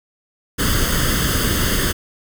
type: noise with comb filter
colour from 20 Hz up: pink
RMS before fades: -18 dBFS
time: 0.58-1.93 s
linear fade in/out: 20 ms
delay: 0.62 ms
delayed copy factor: +0.75
effects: none